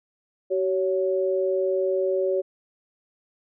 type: tone pair together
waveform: sine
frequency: 379.9 / 560 Hz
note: F#4 / C#5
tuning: +46 / +18 cents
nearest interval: perfect fifth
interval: 672 cents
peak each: -23 / -24 dBFS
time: 0.5-2.42 s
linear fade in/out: 20 ms
effects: none